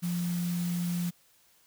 sine tone in noise, 174.61 Hz, F3, in tune, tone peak -28 dBFS, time 0.02-1.11 s, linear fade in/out 20 ms, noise white, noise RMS -43 dBFS, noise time 0.02-1.11 s, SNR +12 dB, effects white hiss -64 dBFS RMS until 1.66 s

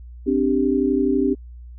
sine chord, C suspended second, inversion none, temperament equal, 261.6 / 293.7 / 392 Hz, C4 / D4 / G4, 0 / 0 / 0 cents, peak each -20 / -21 / -21 dBFS, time 0.26-1.35 s, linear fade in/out 20 ms, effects added 60 Hz sine -36 dBFS peak until 1.78 s

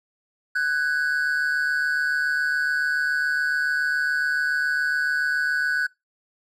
triangle tone pair together, 1494 / 1641.1 Hz, F#6 / G#6, +16 / -21 cents, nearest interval major second, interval 163 cents, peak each -19 / -24 dBFS, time 0.55-5.87 s, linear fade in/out 10 ms, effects noise-tail reverb RT60 0.2 s tail -23 dB re dry + tanh soft clip ceiling -13 dBFS

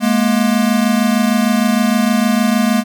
square tone pair together, 210.8 / 237.3 Hz, G#3 / A#3, +26 / +31 cents, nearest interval major second, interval 205 cents, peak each -15 dBFS, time 0-2.84 s, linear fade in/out 50 ms, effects none

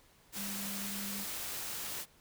sine tone in noise, 200 Hz, G3, 35 cents sharp, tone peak -42 dBFS, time 0.35-1.26 s, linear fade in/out 50 ms, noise white, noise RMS -40 dBFS, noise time 0.32-2.06 s, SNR -5 dB, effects pink hiss -64 dBFS RMS until 2.2 s

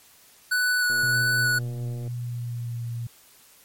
square tone with vibrato, 1480 Hz, F#6, in tune, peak -21 dBFS, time 0.51-1.59 s, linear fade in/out 10 ms, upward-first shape square, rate 1.6 Hz, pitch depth 10 cents each way
click train, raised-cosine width 2 ms, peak -29 dBFS, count 141, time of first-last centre 0.9-2.076 s, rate 119 Hz
sine tone with pitch glide, 123.47 to 118.1 Hz, B2 to A#2, 0 to +23 cents, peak -28 dBFS, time 1.03-3.07 s, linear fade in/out 5 ms, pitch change -77 cents, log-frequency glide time 1.81-2.84 s
effects white hiss -54 dBFS RMS until 3.64 s + MP3 64 kbps

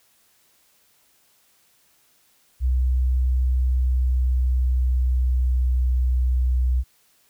sine tone with pitch glide, 63.5 to 62.77 Hz, B1 to B1, +49 to +29 cents, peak -16 dBFS, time 2.6-6.84 s, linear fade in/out 50 ms, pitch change -20 cents, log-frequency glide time 3.59-5.92 s, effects tanh soft clip ceiling -13 dBFS + white hiss -61 dBFS RMS until 7.29 s

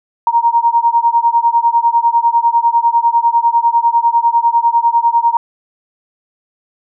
sine beating tone pair, 930 / 940 Hz, A#5 / A#5, -4 / +14 cents, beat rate 10 Hz, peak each -12 dBFS, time 0.27-5.37 s, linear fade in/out 2 ms, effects none

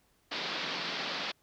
white band-pass noise, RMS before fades -36 dBFS, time 0.31-1.32 s, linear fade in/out 10 ms, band 150 to 4800 Hz, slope 48 dB/octave, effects pink hiss -70 dBFS RMS until 1.42 s

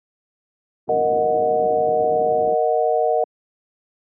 pink low-pass noise, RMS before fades -29 dBFS, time 0.87-2.55 s, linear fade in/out 20 ms, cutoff 510 Hz, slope 24 dB/octave
sine chord, D# minor, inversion second, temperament equal with one note detuned, 466.2 / 622.3 / 734.9 Hz, A#4 / D#5 / F#5, 0 / 0 / -12 cents, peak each -20 dBFS, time 0.89-3.24 s, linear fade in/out 2 ms
effects high-pass 200 Hz 12 dB/octave

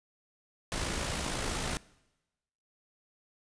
pink noise with amplitude modulation, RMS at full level -32 dBFS, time 0.72-1.77 s, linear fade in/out 0 ms, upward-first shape sine, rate 55.6 Hz, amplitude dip 40%, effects noise-tail reverb RT60 1.0 s tail -22 dB re dry + resampled to 22050 Hz

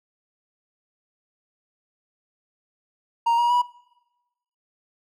triangle tone with pitch steps, 932.3 / 953 / 974.1 Hz, A#5 / A#5 / B5, 0 / +38 / -24 cents, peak -15 dBFS, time 3.26-3.62 s, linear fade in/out 10 ms, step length 120 ms, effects noise-tail reverb RT60 1.0 s tail -23 dB re dry

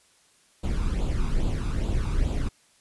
brown noise with flanger, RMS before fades -25 dBFS, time 0.63-2.49 s, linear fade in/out 10 ms, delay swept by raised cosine 0.26 to 0.84 ms, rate 2.4 Hz, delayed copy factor +0.65, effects white hiss -61 dBFS RMS until 2.8 s + resampled to 24000 Hz

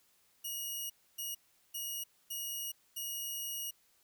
5% pulse tone bursts at uneven times, 2889 Hz, F#7, 42 cents flat, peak -29 dBFS, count 5, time 0.44-0.9 / 1.18-1.35 / 1.74-2.04 / 2.3-2.72 / 2.96-3.71 s, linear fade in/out 10 ms, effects white hiss -70 dBFS RMS until 4.03 s

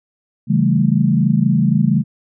sine chord, A dominant seventh, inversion first, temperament equal, 138.59 / 164.81 / 196 / 220 Hz, C#3 / E3 / G3 / A3, 0 / 0 / 0 / 0 cents, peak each -17 dBFS, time 0.47-2.04 s, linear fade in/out 50 ms, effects none

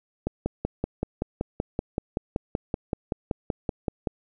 click train, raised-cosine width 2 ms, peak -12 dBFS, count 21, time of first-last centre 0.27-4.072 s, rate 5.26 Hz, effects none

